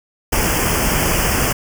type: band-stop noise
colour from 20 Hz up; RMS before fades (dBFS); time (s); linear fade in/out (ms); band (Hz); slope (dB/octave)
pink; -17; 0.32-1.53; 10; 3200 to 4800; 96
effects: none